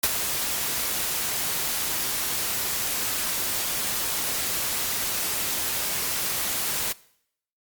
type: noise with ADSR envelope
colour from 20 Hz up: white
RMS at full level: -19 dBFS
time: 0.03-6.93 s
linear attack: 8 ms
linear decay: 37 ms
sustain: -8 dB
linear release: 12 ms
effects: noise-tail reverb RT60 0.7 s tail -21 dB re dry + Opus 48 kbps